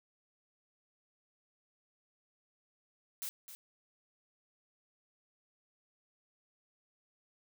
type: noise with echo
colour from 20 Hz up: blue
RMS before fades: -40 dBFS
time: 3.22-3.29 s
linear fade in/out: 0 ms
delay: 260 ms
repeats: 1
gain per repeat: -10 dB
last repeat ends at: 3.55 s
effects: none